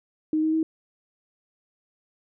sine tone with pitch steps, 311.1 / 315.3 / 319.5 Hz, D#4 / D#4 / D#4, 0 / +23 / +46 cents, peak -20 dBFS, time 0.33-0.63 s, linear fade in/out 2 ms, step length 100 ms, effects none

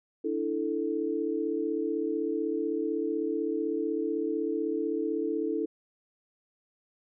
sine chord, D suspended second, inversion none, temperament equal, 293.7 / 329.6 / 440 Hz, D4 / E4 / A4, 0 / 0 / 0 cents, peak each -33 / -31 / -31 dBFS, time 0.24-5.66 s, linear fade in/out 10 ms, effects none

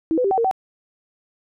sine tone with pitch steps, 323.3 / 500 / 393.4 / 763 / 461.9 / 762 Hz, E4 / B4 / G4 / G5 / A#4 / G5, -34 / +21 / +6 / -47 / -16 / -49 cents, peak -16 dBFS, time 0.11-0.512 s, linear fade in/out 0 ms, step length 67 ms, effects none

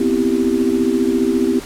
sine chord, C major seventh, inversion third, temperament equal, 246.9 / 261.6 / 329.6 / 392 Hz, B3 / C4 / E4 / G4, 0 / 0 / 0 / 0 cents, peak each -19 dBFS, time 0-1.6 s, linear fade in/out 5 ms, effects pink hiss -34 dBFS RMS until 1.65 s + low-pass 12000 Hz 12 dB/octave

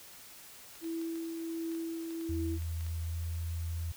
clicks, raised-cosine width 0.2 ms, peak -35 dBFS, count 11, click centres 0.755 / 0.843 / 1.015 / 1.157 / 1.718 / 1.75 / 2.107 / 2.211 / 2.621 / 2.809 / 2.866 s
sine tone with tremolo, 329.6 Hz, E4, in tune, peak -33 dBFS, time 0.81-2.59 s, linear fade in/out 50 ms, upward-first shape triangle, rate 1.4 Hz, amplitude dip 35%
sine tone with pitch glide, 82.41 to 83.22 Hz, E2 to E2, 0 to +17 cents, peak -33 dBFS, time 2.29-3.92 s, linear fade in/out 5 ms, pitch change +17 cents, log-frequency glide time 3.09-3.2 s
effects white hiss -52 dBFS RMS until 3.96 s

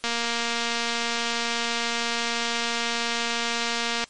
click train, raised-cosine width 0.2 ms, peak -9 dBFS, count 937, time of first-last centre 0.04-4.04 s, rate 234 Hz, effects white hiss -54 dBFS RMS until 4.09 s + MP3 48 kbps

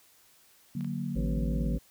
sine chord, D augmented, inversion none, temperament equal, 146.83 / 185 / 233.1 Hz, D3 / F#3 / A#3, 0 / 0 / 0 cents, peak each -35 dBFS, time 0.75-1.77 s, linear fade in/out 5 ms
clicks, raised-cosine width 0.3 ms, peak -34 dBFS, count 2, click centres 0.809 / 0.846 s
harmonic tone, 54.5 Hz, A1, 16 cents flat, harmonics 1 / 3 / 5 / 7 / 9 / 10, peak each -29 / -37 / -40 / -46 / -45 / -45 dBFS, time 1.15-1.79 s, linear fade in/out 20 ms
effects white hiss -61 dBFS RMS until 1.9 s

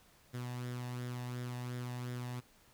sawtooth tone with flanger, 123.47 Hz, B2, in tune, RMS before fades -41 dBFS, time 0.33-2.41 s, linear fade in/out 20 ms, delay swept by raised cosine 0.56 to 1.13 ms, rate 2.8 Hz, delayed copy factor +0.5, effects pink hiss -65 dBFS RMS until 2.73 s

